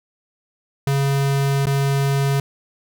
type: tone with dropouts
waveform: square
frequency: 138.59 Hz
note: C#3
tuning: in tune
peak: -17 dBFS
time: 0.87-2.4 s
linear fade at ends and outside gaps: 2 ms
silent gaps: 1.657-1.668 s
effects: none